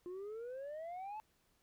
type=exponential sweep; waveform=sine; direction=up; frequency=349.2 to 880 Hz; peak=-40 dBFS; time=0.06-1.2 s; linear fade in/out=0 ms; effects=tanh soft clip ceiling -42 dBFS + pink hiss -75 dBFS RMS until 1.62 s